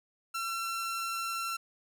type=tone; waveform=sawtooth; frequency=1353 Hz; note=E6; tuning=45 cents sharp; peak=-29 dBFS; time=0.34-1.57 s; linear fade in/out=10 ms; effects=none